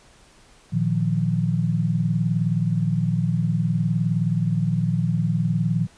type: chord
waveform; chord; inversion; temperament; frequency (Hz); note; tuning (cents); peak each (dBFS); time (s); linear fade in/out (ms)
sine; Bb suspended fourth; none; just; 116.54 / 155.39 / 174.81; Bb2 / Eb3 / F3; 0 / -2 / +2; -24 / -23 / -23; 0.72-5.87; 20
effects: pink hiss -53 dBFS RMS until 5.97 s + resampled to 22050 Hz